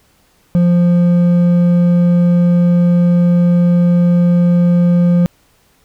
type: tone with hard clipping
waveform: sine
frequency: 174.61 Hz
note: F3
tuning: in tune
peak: -9 dBFS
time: 0.55-5.26 s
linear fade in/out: 0 ms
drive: 5 dB
effects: pink hiss -54 dBFS RMS until 5.84 s